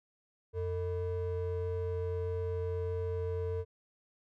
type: ring-modulated tone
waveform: triangle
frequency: 269.2 Hz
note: C4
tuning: 49 cents sharp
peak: -27 dBFS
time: 0.53-3.65 s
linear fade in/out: 50 ms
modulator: 180 Hz
effects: none